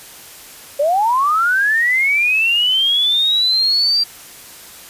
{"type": "linear sweep", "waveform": "sine", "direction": "up", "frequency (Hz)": [548, 4744], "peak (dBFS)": -12, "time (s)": [0.79, 4.04], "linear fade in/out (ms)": 10, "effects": ["white hiss -38 dBFS RMS until 4.89 s", "resampled to 32000 Hz"]}